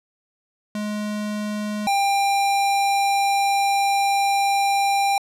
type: tone pair in turn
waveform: square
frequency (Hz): 210 / 795.4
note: G#3 / G5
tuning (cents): +19 / +25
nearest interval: octave + major seventh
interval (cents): 2306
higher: second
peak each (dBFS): -25 / -18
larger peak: second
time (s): 0.75-1.87 / 1.87-5.18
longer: second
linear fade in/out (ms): 2
effects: low-pass 11000 Hz 12 dB/octave